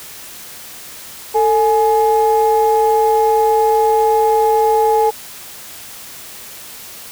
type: tone pair together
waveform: sine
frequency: 445.3 / 839.7 Hz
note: A4 / G#5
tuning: +21 / +19 cents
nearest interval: major seventh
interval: 1098 cents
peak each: -12 dBFS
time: 1.34-5.11 s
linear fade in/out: 20 ms
effects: tanh soft clip ceiling -4 dBFS + white hiss -34 dBFS RMS until 7.11 s